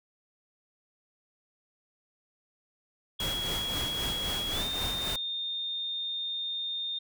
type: tone with pitch glide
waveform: sine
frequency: 3322 to 3644 Hz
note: G#7 to A#7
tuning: 0 to -40 cents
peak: -31 dBFS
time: 3.19-6.99 s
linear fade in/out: 10 ms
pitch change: +160 cents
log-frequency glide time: 4.52-4.63 s
type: noise with tremolo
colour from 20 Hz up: pink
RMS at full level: -34 dBFS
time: 3.2-5.16 s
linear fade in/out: 2 ms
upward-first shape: sine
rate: 3.8 Hz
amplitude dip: 45%
effects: none